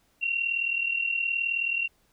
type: tone pair together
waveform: sine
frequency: 2712 / 2751 Hz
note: E7 / F7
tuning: +49 / -27 cents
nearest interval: unison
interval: 24 cents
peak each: -31 / -26 dBFS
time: 0.21-1.88 s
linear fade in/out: 20 ms
effects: pink hiss -67 dBFS RMS until 2.12 s